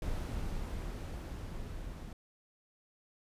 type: noise with level ramp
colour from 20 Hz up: brown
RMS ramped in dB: -36 to -44 dBFS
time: 0.02-2.13 s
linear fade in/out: 2 ms
effects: resampled to 32000 Hz